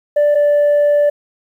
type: tone pair in turn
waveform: sine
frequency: 587.3 / 584.7 Hz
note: D5 / D5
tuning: 0 / -8 cents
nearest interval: unison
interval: 8 cents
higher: first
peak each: -7 dBFS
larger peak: neither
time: 0.16-0.35 / 0.35-1.1 s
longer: second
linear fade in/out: 10 ms
effects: tanh soft clip ceiling -8 dBFS + 8-bit